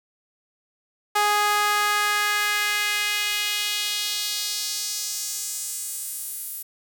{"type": "tone with high-pass filter sweep", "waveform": "sawtooth", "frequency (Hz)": 415.3, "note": "G#4", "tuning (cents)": 0, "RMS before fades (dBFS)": -25, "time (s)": [1.15, 6.63], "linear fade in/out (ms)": 10, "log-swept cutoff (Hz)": [900, 12000], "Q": 1.7, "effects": ["8-bit"]}